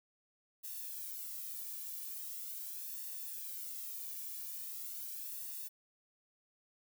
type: noise with flanger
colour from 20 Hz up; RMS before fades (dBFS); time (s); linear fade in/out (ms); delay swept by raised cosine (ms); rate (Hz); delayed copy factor
violet; -44; 0.63-5.69; 20; 1.1 to 1.74; 0.41; +0.7
effects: none